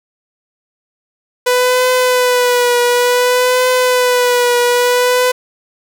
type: tone with vibrato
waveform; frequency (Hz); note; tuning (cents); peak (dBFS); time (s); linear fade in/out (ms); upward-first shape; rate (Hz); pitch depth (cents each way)
sawtooth; 495.5; B4; +6; -6; 1.46-5.32; 10; triangle; 0.56; 41
effects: none